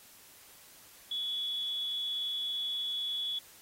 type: tone with amplitude modulation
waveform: sine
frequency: 3392 Hz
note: G#7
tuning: 36 cents sharp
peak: -30 dBFS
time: 1.11-3.39 s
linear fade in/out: 5 ms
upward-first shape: sine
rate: 270 Hz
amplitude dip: 40%
effects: white hiss -56 dBFS RMS until 3.61 s + AAC 48 kbps